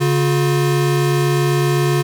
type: tone pair together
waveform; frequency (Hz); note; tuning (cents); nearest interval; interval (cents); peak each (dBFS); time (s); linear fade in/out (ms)
square; 141.8 / 357.6; C#3 / F4; +40 / +41; octave + major third; 1601; -16 / -19; 0-2.03; 20
effects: none